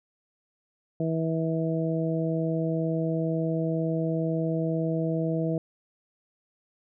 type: harmonic tone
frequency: 162.1 Hz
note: E3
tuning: 29 cents flat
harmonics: 1 / 2 / 3 / 4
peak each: -27 / -30 / -32 / -33 dBFS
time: 1-5.58 s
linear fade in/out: 2 ms
effects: none